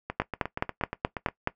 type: two click trains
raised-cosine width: 0.5 ms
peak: -9 / -16 dBFS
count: 7 / 11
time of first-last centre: 0.2-1.474 / 0.1-1.286 s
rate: 4.71 / 8.43 Hz
effects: noise-tail reverb RT60 0.1 s tail -18 dB re dry